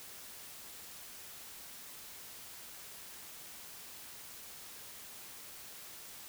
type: silence
effects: white hiss -50 dBFS RMS until 6.28 s